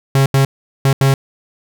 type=tone bursts at uneven times; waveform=45% pulse; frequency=136 Hz; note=C#3; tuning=33 cents flat; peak=-9 dBFS; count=4; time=0.15-0.26 / 0.34-0.45 / 0.85-0.93 / 1.01-1.14 s; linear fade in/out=2 ms; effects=none